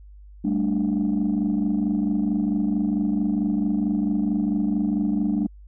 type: chord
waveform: sine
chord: G suspended second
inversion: none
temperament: just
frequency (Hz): 196 / 220.5 / 294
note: G3 / A3 / D4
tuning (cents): 0 / +4 / +2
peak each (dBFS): -23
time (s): 0.44-5.47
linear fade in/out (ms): 10
effects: tanh soft clip ceiling -15 dBFS + added 50 Hz sine -42 dBFS peak until 5.67 s